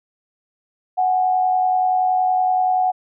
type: tone pair together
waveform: sine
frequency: 740 / 830.6 Hz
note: F#5 / G#5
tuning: 0 / 0 cents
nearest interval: major second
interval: 200 cents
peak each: -15 / -26 dBFS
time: 0.97-2.92 s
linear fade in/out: 20 ms
effects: none